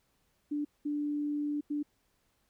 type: tone bursts at uneven times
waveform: sine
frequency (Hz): 293.7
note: D4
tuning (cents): 0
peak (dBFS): -30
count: 3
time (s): 0.51-0.65 / 0.85-1.61 / 1.7-1.83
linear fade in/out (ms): 10
effects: pink hiss -74 dBFS RMS until 2.49 s